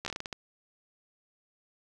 slowing click train, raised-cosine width 0.2 ms, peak -18 dBFS, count 9, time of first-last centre 0.05-0.328 s, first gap 13 ms, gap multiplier 1.27, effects none

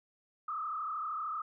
sine tone with frequency modulation, 1244.5 Hz, D#6, in tune, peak -34 dBFS, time 0.48-1.42 s, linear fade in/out 5 ms, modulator 33 Hz, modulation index 1.9, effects none

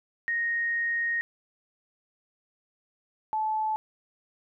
sine tone pair in turn, 1864.7 / 867.7 Hz, A#6 / A5, 0 / -24 cents, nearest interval octave + minor second, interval 1324 cents, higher first, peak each -25 dBFS, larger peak neither, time 0.28-1.21 / 3.33-3.76 s, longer first, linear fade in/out 0 ms, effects none

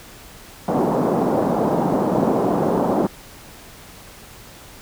pink band-pass noise, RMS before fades -19 dBFS, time 0.68-3.07 s, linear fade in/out 5 ms, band 170 to 900 Hz, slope 24 dB/octave, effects pink hiss -42 dBFS RMS until 4.81 s

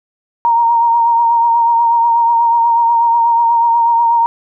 sine tone with vibrato, 932.3 Hz, A#5, in tune, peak -8 dBFS, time 0.45-4.26 s, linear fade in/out 0 ms, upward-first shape triangle, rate 8.2 Hz, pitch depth 33 cents each way, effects none

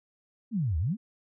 sine exponential two-way sweep, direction down then up, 249.2 to 72.5 to 249.2 Hz, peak -25 dBFS, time 0.51-0.97 s, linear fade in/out 50 ms, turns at 0.78 s, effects none

